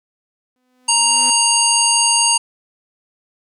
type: tone with exponential growth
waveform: sawtooth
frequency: 252.4 Hz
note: B3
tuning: 38 cents sharp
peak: -24 dBFS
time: 0.56-1.3 s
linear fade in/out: 1 ms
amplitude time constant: 160 ms
type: harmonic tone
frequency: 932.3 Hz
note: A#5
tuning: in tune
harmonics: 1 / 3 / 5 / 7 / 9 / 10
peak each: -19 / -19 / -19 / -19 / -19 / -19 dBFS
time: 0.88-2.38 s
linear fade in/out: 10 ms
effects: none